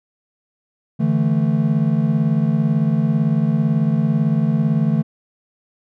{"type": "chord", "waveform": "triangle", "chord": "D suspended second", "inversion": "none", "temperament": "equal", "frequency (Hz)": [146.83, 164.81, 220], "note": ["D3", "E3", "A3"], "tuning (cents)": [0, 0, 0], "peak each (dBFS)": -17, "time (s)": [0.99, 5.03], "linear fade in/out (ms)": 20, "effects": []}